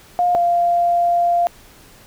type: tone pair in turn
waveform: sine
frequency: 709 / 694.4 Hz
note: F5 / F5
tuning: +26 / -10 cents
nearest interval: unison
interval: 36 cents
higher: first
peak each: -13 dBFS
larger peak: neither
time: 0.19-0.35 / 0.35-1.47 s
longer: second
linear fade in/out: 0 ms
effects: pink hiss -46 dBFS RMS until 2.06 s